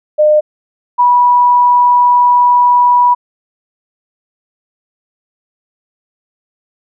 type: tone pair in turn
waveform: sine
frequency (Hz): 606 / 977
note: D#5 / B5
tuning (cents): -46 / -19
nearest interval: minor sixth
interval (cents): 827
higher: second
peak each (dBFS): -5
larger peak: neither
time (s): 0.18-0.41 / 0.98-3.15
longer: second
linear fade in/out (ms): 20
effects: none